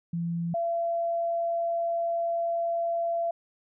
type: tone pair in turn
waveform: sine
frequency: 169.4 / 677.6 Hz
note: E3 / E5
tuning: +48 / +48 cents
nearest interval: 2 octaves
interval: 2400 cents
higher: second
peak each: -27 / -25 dBFS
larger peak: second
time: 0.13-0.54 / 0.54-3.31 s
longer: second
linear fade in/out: 5 ms
effects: none